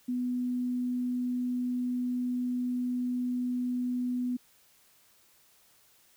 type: tone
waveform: sine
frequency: 248 Hz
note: B3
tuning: 7 cents sharp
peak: -28 dBFS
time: 0.08-4.37 s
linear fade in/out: 10 ms
effects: white hiss -63 dBFS RMS until 6.16 s